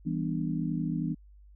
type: chord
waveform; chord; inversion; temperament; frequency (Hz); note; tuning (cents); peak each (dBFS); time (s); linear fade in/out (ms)
sine; E minor seventh; none; just; 164.81 / 197.78 / 247.2 / 296.7; E3 / G3 / B3 / D4; 0 / +16 / +2 / +18; -31 / -36 / -34 / -35; 0.05-1.15; 20
effects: added 50 Hz sine -51 dBFS peak until 1.55 s